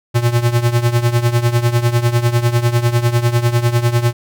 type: tone with tremolo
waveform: square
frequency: 119.2 Hz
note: A#2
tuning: 39 cents sharp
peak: -9 dBFS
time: 0.14-4.13 s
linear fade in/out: 20 ms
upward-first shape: triangle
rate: 10 Hz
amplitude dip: 85%
effects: none